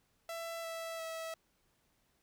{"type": "tone with pitch steps", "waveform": "sawtooth", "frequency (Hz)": [666, 658.4, 650.8], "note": ["E5", "E5", "E5"], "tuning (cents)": [18, -2, -22], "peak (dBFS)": -36, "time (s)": [0.29, 1.34], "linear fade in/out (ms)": 2, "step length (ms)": 350, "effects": ["pink hiss -75 dBFS RMS until 2.22 s"]}